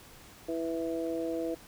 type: harmonic tone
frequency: 164.81 Hz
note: E3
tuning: in tune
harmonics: 2 / 3 / 4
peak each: -33 / -35 / -38 dBFS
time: 0.48-1.55 s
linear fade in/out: 10 ms
effects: pink hiss -53 dBFS RMS until 1.67 s